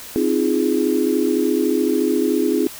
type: chord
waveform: sine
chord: F minor seventh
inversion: second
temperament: equal with one note detuned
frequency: 261.6 / 311.1 / 345 / 415.3 Hz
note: C4 / Eb4 / F4 / Ab4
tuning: 0 / 0 / -21 / 0 cents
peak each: -21 dBFS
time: 0.16-2.67 s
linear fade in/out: 0 ms
effects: white hiss -36 dBFS RMS until 2.79 s